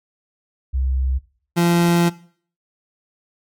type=tone pair in turn; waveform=sine / 30% pulse; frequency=65.41 / 171.77 Hz; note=C2 / F3; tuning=0 / -28 cents; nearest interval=octave + perfect fourth; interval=1672 cents; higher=second; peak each=-17 / -11 dBFS; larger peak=second; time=0.73-1.19 / 1.56-2.1 s; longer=second; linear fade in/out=20 ms; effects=noise-tail reverb RT60 0.5 s tail -19 dB re dry + MP3 96 kbps